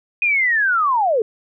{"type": "linear sweep", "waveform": "sine", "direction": "down", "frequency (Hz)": [2496, 411.2], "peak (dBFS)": -14, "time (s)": [0.22, 1.22], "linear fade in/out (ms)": 2, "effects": []}